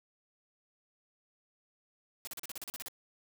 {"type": "noise bursts", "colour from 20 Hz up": "white", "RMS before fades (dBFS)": -42, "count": 11, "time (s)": [2.25, 2.883], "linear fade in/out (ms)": 0, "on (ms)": 23, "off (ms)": 38, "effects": []}